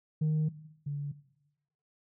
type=tone pair in turn; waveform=sine; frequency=154.7 / 143.8 Hz; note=D#3 / D3; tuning=-10 / -36 cents; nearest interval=minor second; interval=126 cents; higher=first; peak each=-23 / -31 dBFS; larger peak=first; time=0.21-0.49 / 0.86-1.12 s; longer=first; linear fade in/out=10 ms; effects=noise-tail reverb RT60 0.9 s tail -17 dB re dry + tanh soft clip ceiling -24 dBFS